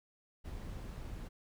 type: noise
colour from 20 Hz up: brown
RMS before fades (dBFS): -44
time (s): 0.44-1.29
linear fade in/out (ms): 20
effects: none